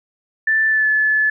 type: tone with pitch glide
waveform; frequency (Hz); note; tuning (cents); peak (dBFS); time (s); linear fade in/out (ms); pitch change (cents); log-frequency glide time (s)
sine; 1764 to 1727.7; A6 to A6; +4 to -32; -13; 0.47-1.3; 5; -36; 0.68-0.88
effects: none